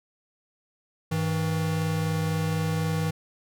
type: tone pair together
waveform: square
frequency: 100.9 / 160.17 Hz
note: G#2 / E3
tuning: -49 / -49 cents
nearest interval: minor sixth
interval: 800 cents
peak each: -31 / -26 dBFS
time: 1.11-3.11 s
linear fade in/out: 10 ms
effects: none